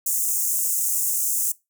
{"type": "high-pass noise", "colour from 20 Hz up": "pink", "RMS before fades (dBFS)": -23, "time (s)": [0.06, 1.52], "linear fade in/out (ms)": 5, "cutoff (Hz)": 6700, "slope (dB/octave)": 48, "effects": ["noise-tail reverb RT60 0.2 s tail -20 dB re dry"]}